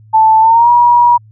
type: tone with pitch glide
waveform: sine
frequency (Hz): 880 to 959.6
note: A5 to A#5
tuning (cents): 0 to +50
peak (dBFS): -4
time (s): 0.13-1.18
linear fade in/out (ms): 20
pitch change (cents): +150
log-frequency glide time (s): 0.4-0.7
effects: added 108 Hz sine -38 dBFS peak until 1.31 s